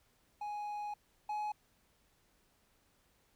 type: tone pair in turn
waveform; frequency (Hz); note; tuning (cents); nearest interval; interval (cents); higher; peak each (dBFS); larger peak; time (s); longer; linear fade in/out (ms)
triangle; 832 / 842.2; G#5 / G#5; +3 / +24; unison; 21; second; -36 / -33; second; 0.41-0.94 / 1.29-1.52; first; 5
effects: pink hiss -72 dBFS RMS until 3.35 s